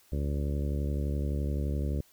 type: harmonic tone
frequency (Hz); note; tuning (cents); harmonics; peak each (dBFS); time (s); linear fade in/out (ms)
71.7; D2; -41; 1 / 2 / 3 / 4 / 5 / 6 / 7 / 8; -29 / -35 / -39 / -41 / -43 / -45 / -46 / -47; 0.12-2.01; 5
effects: white hiss -62 dBFS RMS until 2.12 s